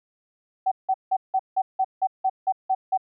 sine tone bursts, 760 Hz, F#5, 46 cents sharp, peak -18 dBFS, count 11, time 0.66-2.976 s, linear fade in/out 10 ms, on 56 ms, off 170 ms, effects none

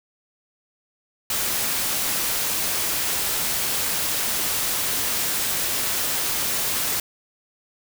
white noise, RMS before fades -24 dBFS, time 1.3-7 s, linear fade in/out 2 ms, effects none

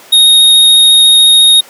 square tone with vibrato, 3729 Hz, A#7, in tune, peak -3 dBFS, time 0.12-1.61 s, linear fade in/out 10 ms, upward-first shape sine, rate 14 Hz, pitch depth 9 cents each way, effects pink hiss -36 dBFS RMS until 1.69 s + high-pass 400 Hz 12 dB/octave

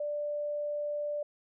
sine tone, 589 Hz, D5, 5 cents sharp, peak -31 dBFS, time 0-1.23 s, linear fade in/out 5 ms, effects none

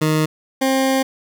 20% pulse tone pair in turn, 155.56 / 265.7 Hz, D#3 / C4, 0 / +27 cents, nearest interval major sixth, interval 927 cents, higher second, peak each -10 dBFS, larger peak neither, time 0.01-0.26 / 0.61-1.03 s, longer second, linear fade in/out 10 ms, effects none

